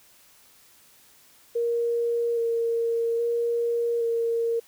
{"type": "tone with vibrato", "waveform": "sine", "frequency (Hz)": 466.2, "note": "A#4", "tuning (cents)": 0, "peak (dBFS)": -22, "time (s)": [1.55, 4.6], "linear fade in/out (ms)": 10, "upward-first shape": "square", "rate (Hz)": 0.61, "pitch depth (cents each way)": 13, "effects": ["white hiss -56 dBFS RMS until 4.67 s"]}